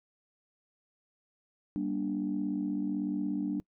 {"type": "chord", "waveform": "sine", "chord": "G minor", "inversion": "none", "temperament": "equal with one note detuned", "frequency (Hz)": [196, 237.3, 293.7], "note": ["G3", "Bb3", "D4"], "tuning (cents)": [0, 31, 0], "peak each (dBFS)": [-34, -36, -31], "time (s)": [1.76, 3.6], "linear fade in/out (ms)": 0, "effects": ["noise-tail reverb RT60 0.1 s tail -24 dB re dry", "tanh soft clip ceiling -22 dBFS"]}